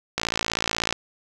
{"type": "click train", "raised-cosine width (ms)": 0.2, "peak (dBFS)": -5, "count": 43, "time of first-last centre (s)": [0.18, 0.926], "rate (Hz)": 56.3, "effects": []}